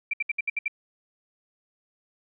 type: tone bursts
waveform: sine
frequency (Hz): 2349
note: D7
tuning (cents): 0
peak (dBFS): -23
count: 7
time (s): 0.11-0.681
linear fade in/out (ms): 5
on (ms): 25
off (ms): 66
effects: none